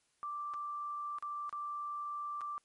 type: tone with dropouts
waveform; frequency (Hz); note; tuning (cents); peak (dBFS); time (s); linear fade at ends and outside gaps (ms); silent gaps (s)
sine; 1174.7; D6; 0; -37; 0.23-2.58; 0; 0.537-0.541 / 1.185-1.225 / 1.494-1.527 / 2.409-2.415
effects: white hiss -75 dBFS RMS until 2.64 s + MP3 48 kbps